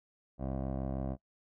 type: tone with low-pass filter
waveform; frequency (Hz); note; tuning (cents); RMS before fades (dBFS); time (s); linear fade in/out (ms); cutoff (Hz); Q
15% pulse; 66.3; C2; +23; -36; 0.38-1.17; 50; 630; 1.8
effects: noise-tail reverb RT60 0.1 s tail -22 dB re dry